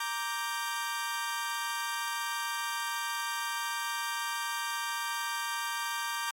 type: chord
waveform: sawtooth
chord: G minor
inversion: first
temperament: equal with one note detuned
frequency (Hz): 932.3 / 1174.7 / 1573.4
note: Bb5 / D6 / G6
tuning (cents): 0 / 0 / +6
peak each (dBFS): -33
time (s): 0-6.31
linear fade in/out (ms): 5
effects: AAC 48 kbps